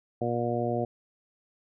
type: harmonic tone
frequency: 119.2 Hz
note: A#2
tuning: 39 cents sharp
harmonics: 1 / 2 / 3 / 4 / 5 / 6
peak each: -33 / -33 / -33 / -33 / -33 / -33 dBFS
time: 0.21-0.85 s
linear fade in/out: 5 ms
effects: none